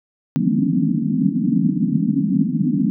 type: band-pass noise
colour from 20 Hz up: white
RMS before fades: -18 dBFS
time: 0.36-2.9 s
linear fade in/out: 0 ms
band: 150 to 290 Hz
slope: 96 dB/octave
effects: none